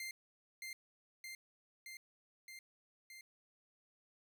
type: tone with echo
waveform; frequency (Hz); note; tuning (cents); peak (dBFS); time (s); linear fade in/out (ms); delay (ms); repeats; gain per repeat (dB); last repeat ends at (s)
sawtooth; 2097; C7; +3; -39; 0-0.11; 2; 620; 5; -2; 3.21
effects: none